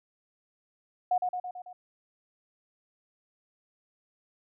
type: tone with echo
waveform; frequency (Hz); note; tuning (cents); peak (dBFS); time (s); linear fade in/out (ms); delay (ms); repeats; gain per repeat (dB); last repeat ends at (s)
sine; 726; F#5; -33; -22; 1.11-1.18; 5; 110; 5; -4; 1.73
effects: none